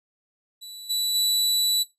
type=tone with level steps; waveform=sawtooth; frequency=3951 Hz; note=B7; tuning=in tune; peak=-34 / -19 / -16 dBFS; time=0.61-1.84 s; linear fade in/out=20 ms; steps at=0.89 / 1.14 s; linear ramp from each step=20 ms; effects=noise-tail reverb RT60 0.2 s tail -17 dB re dry + resampled to 32000 Hz